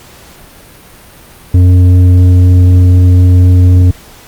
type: tone with tanh clipping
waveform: triangle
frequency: 90.4 Hz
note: F#2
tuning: 40 cents flat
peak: -3 dBFS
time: 1.54-3.91 s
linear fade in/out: 5 ms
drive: 12 dB
effects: pink hiss -36 dBFS RMS until 4.27 s + Opus 48 kbps